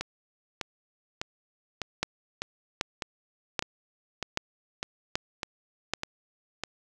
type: two click trains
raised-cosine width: 0.2 ms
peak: -14 / -9 dBFS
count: 12 / 6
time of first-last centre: 0.01-6.637 / 2.03-5.936 s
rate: 1.66 / 1.28 Hz
effects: none